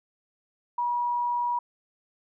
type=tone; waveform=sine; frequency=964 Hz; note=B5; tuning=42 cents flat; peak=-24 dBFS; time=0.78-1.59 s; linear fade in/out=5 ms; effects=none